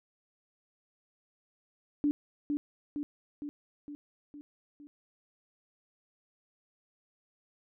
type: tone with echo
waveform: sine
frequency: 291.9 Hz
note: D4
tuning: 10 cents flat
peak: -24 dBFS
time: 2.04-2.11 s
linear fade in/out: 0 ms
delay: 460 ms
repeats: 6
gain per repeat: -4 dB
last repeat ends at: 4.87 s
effects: none